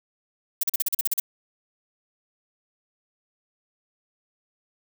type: noise bursts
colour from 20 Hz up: violet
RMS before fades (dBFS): -22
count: 10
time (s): 0.61-1.2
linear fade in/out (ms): 5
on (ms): 23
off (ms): 40
effects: none